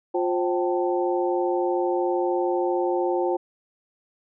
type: harmonic tone with a mistuned harmonic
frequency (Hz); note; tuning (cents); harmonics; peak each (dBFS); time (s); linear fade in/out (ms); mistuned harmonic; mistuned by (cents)
176.9; F3; +23; 2 / 3 / 4 / 5; -23 / -27 / -29 / -31; 0.14-3.37; 10; 4; +150
effects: none